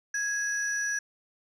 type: tone pair together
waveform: sine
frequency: 1661.2 / 5869 Hz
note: G#6 / F#8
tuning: 0 / -15 cents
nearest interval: octave + minor seventh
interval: 2185 cents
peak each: -27 / -31 dBFS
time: 0.14-0.99 s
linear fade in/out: 5 ms
effects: tanh soft clip ceiling -23 dBFS